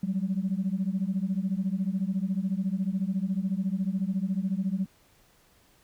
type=beating tone pair; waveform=sine; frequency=183.8 / 197.8 Hz; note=F#3 / G3; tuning=-11 / +16 cents; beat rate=14 Hz; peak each=-28 dBFS; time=0.03-4.86 s; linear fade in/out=5 ms; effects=tanh soft clip ceiling -19 dBFS + pink hiss -62 dBFS RMS until 5.83 s